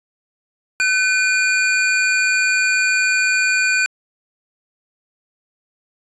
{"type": "tone pair together", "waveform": "square", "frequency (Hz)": [1516, 2429], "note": ["F#6", "D#7"], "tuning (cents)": [42, -42], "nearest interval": "minor sixth", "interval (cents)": 816, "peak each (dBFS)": -18, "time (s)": [0.8, 3.86], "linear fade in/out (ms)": 0, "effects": ["resampled to 22050 Hz"]}